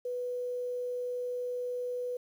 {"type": "tone with quantisation", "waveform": "sine", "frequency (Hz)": 493.9, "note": "B4", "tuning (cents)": 0, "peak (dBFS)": -32, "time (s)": [0.05, 2.17], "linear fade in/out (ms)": 5, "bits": 10, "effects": []}